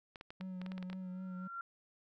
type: clicks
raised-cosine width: 0.3 ms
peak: -32 dBFS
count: 11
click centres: 0.158 / 0.211 / 0.305 / 0.41 / 0.616 / 0.663 / 0.719 / 0.78 / 0.827 / 0.9 / 0.93 s
type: tone with vibrato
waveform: triangle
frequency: 185 Hz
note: F#3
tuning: in tune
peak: -39 dBFS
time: 0.4-1.48 s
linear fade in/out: 10 ms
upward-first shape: triangle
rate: 3.9 Hz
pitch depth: 30 cents each way
type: tone with exponential growth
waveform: sine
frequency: 1374 Hz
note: F6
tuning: 29 cents flat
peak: -38 dBFS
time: 1.01-1.61 s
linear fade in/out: 2 ms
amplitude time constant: 130 ms
effects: none